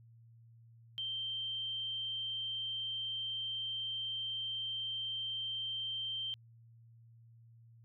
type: tone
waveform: sine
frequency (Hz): 3136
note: G7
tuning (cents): 0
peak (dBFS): -36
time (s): 0.98-6.34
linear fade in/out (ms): 0
effects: added 115 Hz sine -57 dBFS peak until 7.84 s